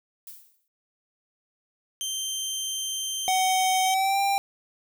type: noise with exponential decay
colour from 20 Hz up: violet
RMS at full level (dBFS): -39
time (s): 0.27-0.68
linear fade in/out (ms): 1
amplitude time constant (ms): 89
type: tone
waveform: 20% pulse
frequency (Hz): 3136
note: G7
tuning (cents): 0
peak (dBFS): -23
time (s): 2.01-3.94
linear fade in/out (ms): 0
type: tone with pitch glide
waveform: square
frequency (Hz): 748 to 792.5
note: F#5 to G5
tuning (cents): +19 to +19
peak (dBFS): -22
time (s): 3.28-4.38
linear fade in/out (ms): 0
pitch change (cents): +100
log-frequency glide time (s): 3.83-4.2
effects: none